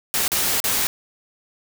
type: noise with dropouts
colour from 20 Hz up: white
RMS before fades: -21 dBFS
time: 0.14-0.87 s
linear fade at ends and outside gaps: 0 ms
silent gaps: 0.279-0.318 / 0.602-0.641 s
effects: none